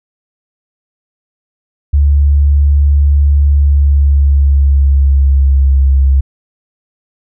sine tone with pitch glide, 71.6 to 67.58 Hz, D2 to C#2, -43 to -43 cents, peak -5 dBFS, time 1.93-6.21 s, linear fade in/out 10 ms, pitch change -100 cents, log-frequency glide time 3.46-5.82 s, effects none

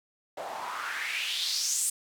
white noise with band-pass filter sweep, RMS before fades -32 dBFS, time 0.37-1.9 s, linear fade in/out 5 ms, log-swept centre 600 to 8800 Hz, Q 3.9, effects none

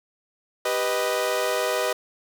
sawtooth chord, G augmented, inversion none, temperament equal, 392 / 493.9 / 622.3 Hz, G4 / B4 / D#5, 0 / 0 / 0 cents, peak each -26 / -22 / -22 dBFS, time 0.65-1.93 s, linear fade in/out 5 ms, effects none

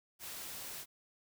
white noise, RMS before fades -45 dBFS, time 0.19-0.86 s, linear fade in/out 50 ms, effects none

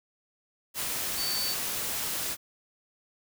sine tone in noise, 4533 Hz, C#8, 38 cents sharp, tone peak -30 dBFS, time 1.16-1.56 s, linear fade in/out 50 ms, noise white, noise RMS -32 dBFS, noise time 0.74-2.37 s, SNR -1 dB, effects none

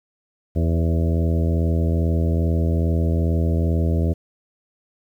harmonic tone with a mistuned harmonic, 82.41 Hz, E2, in tune, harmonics 1 / 2 / 3 / 4 / 5 / 6 / 7 / 8, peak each -18 / -24 / -28 / -30 / -32 / -34 / -35 / -36 dBFS, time 0.55-4.14 s, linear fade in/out 20 ms, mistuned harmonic 6, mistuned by +23 cents, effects 9-bit

